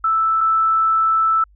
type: tone pair in turn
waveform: sine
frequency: 1318.5 / 1318.5 Hz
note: E6 / E6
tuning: 0 / 0 cents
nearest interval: unison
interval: 0 cents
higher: neither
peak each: -14 / -13 dBFS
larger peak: second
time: 0.04-0.41 / 0.41-1.44 s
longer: second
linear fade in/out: 5 ms
effects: added 50 Hz sine -48 dBFS peak until 1.55 s